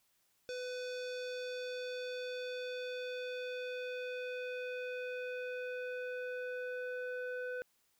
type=tone with low-pass filter sweep; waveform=square; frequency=500 Hz; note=B4; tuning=21 cents sharp; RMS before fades=-41 dBFS; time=0.49-7.62 s; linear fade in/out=0 ms; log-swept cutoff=5300 to 1600 Hz; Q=2; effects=white hiss -75 dBFS RMS until 7.99 s